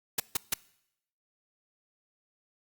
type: noise bursts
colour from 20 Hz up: white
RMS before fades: -27 dBFS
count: 3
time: 0.18-0.54 s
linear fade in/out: 5 ms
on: 20 ms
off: 150 ms
effects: noise-tail reverb RT60 0.8 s tail -22 dB re dry + Opus 48 kbps